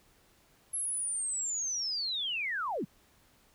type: linear sweep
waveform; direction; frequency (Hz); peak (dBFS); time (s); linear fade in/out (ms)
sine; down; 11175 to 138.59; -31; 0.73-2.85; 10
effects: pink hiss -65 dBFS RMS until 3.54 s